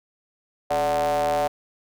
square ring-modulated tone, 77.78 Hz, D#2, in tune, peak -18 dBFS, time 0.7-1.48 s, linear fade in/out 10 ms, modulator 662 Hz, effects none

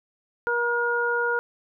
harmonic tone, 476.3 Hz, A#4, 37 cents sharp, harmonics 1 / 2 / 3, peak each -26 / -29 / -24 dBFS, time 0.47-1.39 s, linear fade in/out 0 ms, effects none

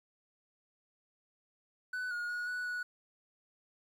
triangle tone with pitch steps, 1497 / 1437 / 1451 / 1477 / 1468 Hz, F#6 / F6 / F#6 / F#6 / F#6, +20 / +49 / -34 / -3 / -14 cents, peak -33 dBFS, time 1.93-2.83 s, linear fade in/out 5 ms, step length 180 ms, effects 11-bit

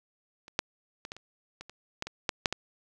clicks, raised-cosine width 0.2 ms, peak -30 / -8 / -22 / -21 / -29 / -25 / -28 / -15 / -21 / -9 / -6 / -13 dBFS, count 12, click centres 0.481 / 0.591 / 1.051 / 1.119 / 1.166 / 1.61 / 1.696 / 2.024 / 2.07 / 2.292 / 2.458 / 2.526 s, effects none

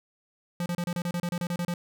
square tone bursts, 174.61 Hz, F3, in tune, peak -28 dBFS, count 13, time 0.6-1.74 s, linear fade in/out 2 ms, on 60 ms, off 30 ms, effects none

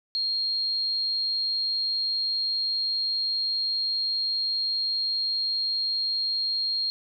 sine tone, 4235 Hz, C8, 20 cents sharp, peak -24 dBFS, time 0.15-6.9 s, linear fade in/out 0 ms, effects none

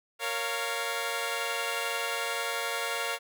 10% pulse chord, Bb minor, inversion none, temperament equal with one note detuned, 461.9 / 554.4 / 698.5 Hz, Bb4 / Db5 / F5, -16 / 0 / 0 cents, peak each -26 dBFS, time 0.19-3.19 s, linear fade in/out 50 ms, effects none

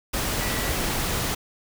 sine tone in noise, 1950 Hz, B6, 23 cents flat, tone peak -35 dBFS, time 0.4-0.71 s, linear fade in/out 10 ms, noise pink, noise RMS -26 dBFS, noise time 0.13-1.35 s, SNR -12 dB, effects none

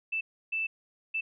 sine tone bursts at uneven times, 2646 Hz, E7, 6 cents sharp, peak -28 dBFS, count 3, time 0.12-0.21 / 0.52-0.67 / 1.14-1.21 s, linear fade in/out 10 ms, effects none

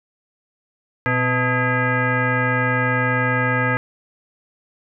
sine tone with frequency modulation, 880 Hz, A5, in tune, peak -16 dBFS, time 1.06-3.77 s, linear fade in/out 0 ms, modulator 379 Hz, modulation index 3, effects none

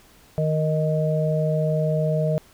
harmonic tone, 155.56 Hz, D#3, in tune, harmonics 1 / 3 / 4, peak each -21 / -28 / -24 dBFS, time 0.38-2.38 s, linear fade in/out 0 ms, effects pink hiss -53 dBFS RMS until 2.53 s

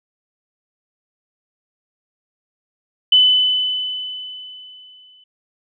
sine tone with exponential decay, 3010 Hz, F#7, 29 cents sharp, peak -7 dBFS, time 3.12-5.24 s, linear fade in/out 5 ms, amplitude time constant 460 ms, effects none

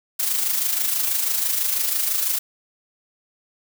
blue noise with amplitude modulation, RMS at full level -20 dBFS, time 0.19-2.39 s, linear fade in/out 10 ms, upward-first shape sine, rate 26.1 Hz, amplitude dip 50%, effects none

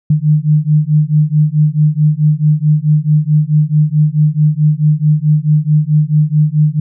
sine beating tone pair, 149.5 / 154.1 Hz, D3 / D#3, +31 / -16 cents, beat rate 4.6 Hz, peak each -11 dBFS, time 0.1-6.8 s, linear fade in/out 5 ms, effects none

